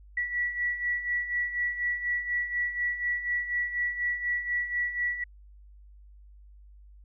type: beating tone pair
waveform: sine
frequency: 1943 / 1947.1 Hz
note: B6 / B6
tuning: -29 / -25 cents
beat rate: 4.1 Hz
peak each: -34 / -28 dBFS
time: 0.17-5.24 s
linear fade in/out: 5 ms
effects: added 50 Hz sine -49 dBFS peak until 7.04 s